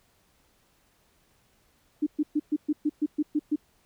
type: tone bursts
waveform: sine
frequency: 300 Hz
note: D4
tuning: 37 cents sharp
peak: -21 dBFS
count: 10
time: 2.02-3.56 s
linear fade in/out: 10 ms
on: 46 ms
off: 120 ms
effects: pink hiss -66 dBFS RMS until 3.85 s